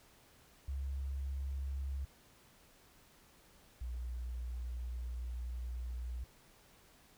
sine tone pair in turn, 68.1 / 60.67 Hz, C#2 / B1, -30 / -30 cents, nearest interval major second, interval 200 cents, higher first, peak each -36 / -38 dBFS, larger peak first, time 0.68-2.05 / 3.81-6.24 s, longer second, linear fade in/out 5 ms, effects pink hiss -64 dBFS RMS until 7.17 s

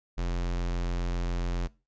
square tone, 43.65 Hz, F1, in tune, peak -28 dBFS, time 0.17-1.68 s, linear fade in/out 20 ms, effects noise-tail reverb RT60 0.3 s tail -22 dB re dry + resampled to 16000 Hz

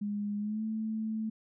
sine tone with pitch glide, 205.8 to 219.3 Hz, G#3 to A3, -16 to -6 cents, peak -31 dBFS, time 0.01-1.3 s, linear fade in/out 10 ms, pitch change +110 cents, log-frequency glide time 0.38-0.63 s, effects none

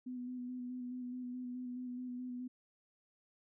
sine tone with vibrato, 249.3 Hz, B3, 16 cents sharp, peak -40 dBFS, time 0.06-2.48 s, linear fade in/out 10 ms, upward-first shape square, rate 4.7 Hz, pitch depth 18 cents each way, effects none

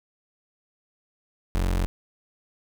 35% pulse tone, 45 Hz, F#1, 47 cents flat, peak -20 dBFS, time 1.55-1.86 s, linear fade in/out 0 ms, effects none

